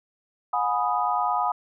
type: chord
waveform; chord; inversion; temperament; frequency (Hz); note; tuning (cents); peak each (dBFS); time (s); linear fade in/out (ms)
sine; G# minor seventh; third; equal with one note detuned; 721.4 / 830.6 / 987.8 / 1244.5; F#5 / G#5 / B5 / D#6; -44 / 0 / 0 / 0; -27; 0.53-1.52; 5
effects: none